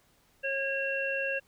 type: harmonic tone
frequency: 545 Hz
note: C#5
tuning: 29 cents flat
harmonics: 1 / 3 / 5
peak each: -33 / -33 / -33 dBFS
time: 0.43-1.4 s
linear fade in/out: 20 ms
effects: pink hiss -66 dBFS RMS until 1.47 s